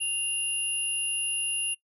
sine tone pair together, 2794 / 10549 Hz, F7 / E9, 0 / 0 cents, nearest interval octave + major seventh, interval 2300 cents, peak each -28 dBFS, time 0-1.75 s, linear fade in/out 20 ms, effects noise-tail reverb RT60 0.1 s tail -23 dB re dry + tanh soft clip ceiling -20 dBFS

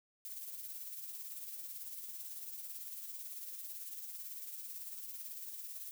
violet noise with tremolo, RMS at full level -44 dBFS, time 0.25-5.91 s, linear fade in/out 0 ms, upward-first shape triangle, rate 18 Hz, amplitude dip 50%, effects none

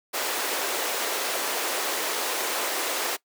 pink high-pass noise, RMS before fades -28 dBFS, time 0.13-3.17 s, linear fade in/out 20 ms, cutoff 380 Hz, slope 24 dB/octave, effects noise-tail reverb RT60 0.1 s tail -20 dB re dry

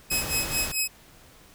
10% pulse tone with tremolo, 2553 Hz, D#7, 44 cents sharp, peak -14 dBFS, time 0.1-0.88 s, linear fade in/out 10 ms, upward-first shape sine, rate 4.6 Hz, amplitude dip 85%
pink noise, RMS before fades -33 dBFS, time 0.11-0.72 s, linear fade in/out 5 ms
effects pink hiss -53 dBFS RMS until 1.54 s

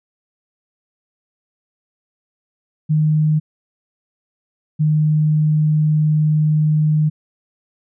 sine tone pair in turn, 153.9 / 153.21 Hz, D#3 / D#3, -19 / -26 cents, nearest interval unison, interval 7 cents, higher first, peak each -12 dBFS, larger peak neither, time 2.89-3.4 / 4.79-7.1 s, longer second, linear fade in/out 20 ms, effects none

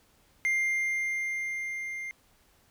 triangle tone with level ramp, 2100 Hz, C7, 6 cents sharp, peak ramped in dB -22 to -33 dBFS, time 0.45-2.11 s, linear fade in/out 0 ms, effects pink hiss -64 dBFS RMS until 2.7 s

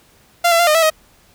sawtooth tone with pitch steps, 692 / 672 / 693 / 611 / 655 / 629 Hz, F5 / E5 / F5 / D#5 / E5 / D#5, -16 / +33 / -14 / -32 / -11 / +19 cents, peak -7 dBFS, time 0.44-0.902 s, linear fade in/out 10 ms, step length 77 ms, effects pink hiss -52 dBFS RMS until 1.34 s

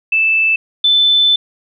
sine tone pair in turn, 2637 / 3520 Hz, E7 / A7, 0 / 0 cents, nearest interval perfect fourth, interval 500 cents, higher second, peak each -10 / -8 dBFS, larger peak second, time 0.12-0.56 / 0.84-1.36 s, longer second, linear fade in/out 5 ms, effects none

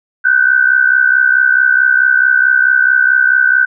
sine tone pair together, 1480 / 1544.6 Hz, F#6 / G6, 0 / -26 cents, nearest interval minor second, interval 74 cents, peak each -10 dBFS, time 0.24-3.66 s, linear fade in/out 20 ms, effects none

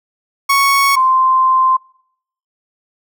30% pulse / sine tone pair in turn, 1108.7 / 1042.3 Hz, C#6 / C6, 0 / -7 cents, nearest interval minor second, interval 107 cents, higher first, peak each -7 / -9 dBFS, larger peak first, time 0.49-0.96 / 0.96-1.77 s, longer second, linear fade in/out 10 ms, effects noise-tail reverb RT60 0.7 s tail -25 dB re dry

